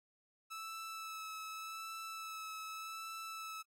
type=tone with vibrato; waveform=sawtooth; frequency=1309 Hz; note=E6; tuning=13 cents flat; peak=-40 dBFS; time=0.5-3.63 s; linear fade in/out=20 ms; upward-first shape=sine; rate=0.85 Hz; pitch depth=17 cents each way; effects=AAC 48 kbps